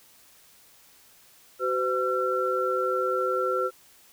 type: tone cluster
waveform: sine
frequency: 377.6 / 509 / 1354 Hz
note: F#4 / C5 / E6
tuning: +35 / -48 / +46 cents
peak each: -29 / -27 / -27 dBFS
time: 1.59-3.71 s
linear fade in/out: 50 ms
effects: white hiss -56 dBFS RMS until 4.12 s